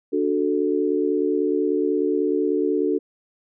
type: chord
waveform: sine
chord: D major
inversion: none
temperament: equal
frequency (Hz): 293.7 / 370 / 440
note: D4 / F#4 / A4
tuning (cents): 0 / 0 / 0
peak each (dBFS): -23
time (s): 0.12-2.99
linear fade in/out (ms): 20
effects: none